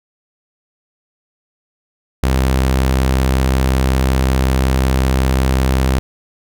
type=tone; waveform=sawtooth; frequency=65.41 Hz; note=C2; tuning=in tune; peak=-8 dBFS; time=2.23-5.99 s; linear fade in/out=0 ms; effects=none